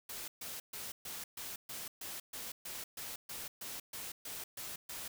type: noise bursts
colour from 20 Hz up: white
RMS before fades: -44 dBFS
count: 16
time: 0.09-5.08 s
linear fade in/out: 5 ms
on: 190 ms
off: 130 ms
effects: none